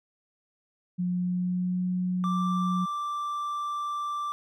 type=tone with pitch glide; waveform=sine; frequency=179 to 181.71 Hz; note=F3 to F#3; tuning=+43 to -31 cents; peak=-25 dBFS; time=0.98-2.86 s; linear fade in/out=20 ms; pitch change=+26 cents; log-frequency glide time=1.1-1.87 s
type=tone; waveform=triangle; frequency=1174.7 Hz; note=D6; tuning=in tune; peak=-27 dBFS; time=2.24-4.32 s; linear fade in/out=0 ms
effects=none